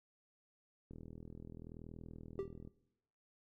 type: click train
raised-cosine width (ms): 3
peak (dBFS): -38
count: 73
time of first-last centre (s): 0.91-2.675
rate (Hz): 40.8
type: tone with exponential decay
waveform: triangle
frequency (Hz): 391.3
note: G4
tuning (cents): -3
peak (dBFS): -31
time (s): 2.39-2.54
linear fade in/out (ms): 1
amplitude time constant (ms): 32
effects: noise-tail reverb RT60 0.8 s tail -18 dB re dry